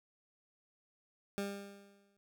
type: tone with exponential decay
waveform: 20% pulse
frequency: 200 Hz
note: G3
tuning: 35 cents sharp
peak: -29 dBFS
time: 1.38-2.17 s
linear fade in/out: 0 ms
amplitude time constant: 170 ms
effects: none